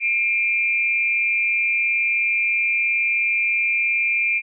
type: tone with amplitude modulation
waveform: sine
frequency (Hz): 2381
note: D7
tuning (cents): +23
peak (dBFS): -14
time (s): 0-4.42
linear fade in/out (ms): 50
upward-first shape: sine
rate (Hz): 219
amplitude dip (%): 70
effects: none